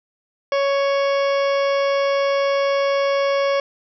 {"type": "harmonic tone", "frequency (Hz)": 556, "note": "C#5", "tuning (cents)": 5, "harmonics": [1, 2, 3, 4, 5, 6, 8, 9, 10], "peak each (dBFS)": [-17, -25, -32, -30, -36, -35, -41, -40, -38], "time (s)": [0.52, 3.6], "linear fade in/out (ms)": 2, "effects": []}